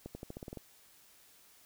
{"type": "accelerating click train", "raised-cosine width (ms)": 2, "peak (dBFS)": -29, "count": 9, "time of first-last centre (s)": [0.06, 0.573], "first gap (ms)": 90, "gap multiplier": 0.9, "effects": ["white hiss -62 dBFS RMS until 1.65 s"]}